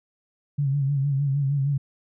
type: tone with vibrato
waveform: sine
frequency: 139.6 Hz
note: C#3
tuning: 13 cents sharp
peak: -20 dBFS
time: 0.58-1.78 s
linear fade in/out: 10 ms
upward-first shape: sine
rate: 6.5 Hz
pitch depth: 64 cents each way
effects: none

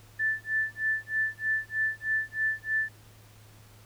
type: tone with tremolo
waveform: sine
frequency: 1760 Hz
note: A6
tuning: in tune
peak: -23 dBFS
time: 0.19-2.89 s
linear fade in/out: 10 ms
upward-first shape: sine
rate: 3.2 Hz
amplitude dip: 100%
effects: added 106 Hz sine -53 dBFS peak until 3.85 s + pink hiss -57 dBFS RMS until 3.85 s

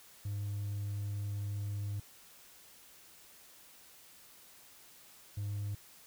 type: tone pair in turn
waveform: triangle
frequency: 101.8 / 102.21 Hz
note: G#2 / G#2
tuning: -34 / -27 cents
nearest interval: unison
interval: 7 cents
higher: second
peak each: -32 / -32 dBFS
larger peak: neither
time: 0.25-2 / 5.37-5.75 s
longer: first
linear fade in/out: 5 ms
effects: tanh soft clip ceiling -29 dBFS + white hiss -58 dBFS RMS until 6.06 s

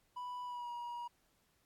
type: tone with pitch glide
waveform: triangle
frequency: 987.8 to 956.9 Hz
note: B5 to A#5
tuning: 0 to +45 cents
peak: -39 dBFS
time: 0.16-1.08 s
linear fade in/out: 10 ms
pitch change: -55 cents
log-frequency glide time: 0.44-0.7 s
effects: pink hiss -75 dBFS RMS until 1.65 s + AAC 64 kbps

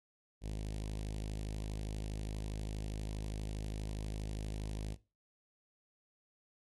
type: tone with notch filter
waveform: sawtooth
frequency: 52.4 Hz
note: G#1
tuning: 16 cents sharp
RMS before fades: -40 dBFS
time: 0.41-4.97 s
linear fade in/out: 50 ms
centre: 1300 Hz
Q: 0.56
effects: noise-tail reverb RT60 0.3 s tail -20 dB re dry + AAC 32 kbps

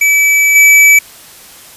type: tone with level steps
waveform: square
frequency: 2300 Hz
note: D7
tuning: 37 cents flat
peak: -7 / -3 dBFS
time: 0.01-0.99 s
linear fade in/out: 5 ms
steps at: 0.55 s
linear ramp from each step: 10 ms
effects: white hiss -36 dBFS RMS until 1.76 s + resampled to 32000 Hz

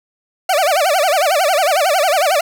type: tone with vibrato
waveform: 40% pulse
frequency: 665 Hz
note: E5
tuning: 15 cents sharp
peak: -11 dBFS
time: 0.49-2.41 s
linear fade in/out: 5 ms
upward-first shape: sine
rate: 11 Hz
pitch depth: 270 cents each way
effects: none

